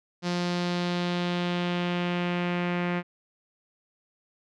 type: tone with low-pass filter sweep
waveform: sawtooth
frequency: 176.1 Hz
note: F3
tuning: 15 cents sharp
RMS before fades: -28 dBFS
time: 0.22-3.03 s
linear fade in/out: 50 ms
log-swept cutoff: 5000 to 2200 Hz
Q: 2.1
effects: none